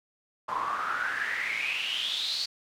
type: noise with band-pass filter sweep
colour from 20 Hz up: pink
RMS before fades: -31 dBFS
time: 0.48-2.46 s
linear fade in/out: 10 ms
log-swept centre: 970 to 4500 Hz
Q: 8.3
effects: none